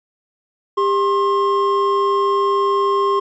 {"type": "tone pair together", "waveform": "triangle", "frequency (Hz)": [398.5, 1065.3], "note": ["G4", "C6"], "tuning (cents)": [28, 31], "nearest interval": "octave + perfect fourth", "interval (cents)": 1703, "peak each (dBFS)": -15, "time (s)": [0.77, 3.2], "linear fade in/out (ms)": 10, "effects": ["resampled to 16000 Hz"]}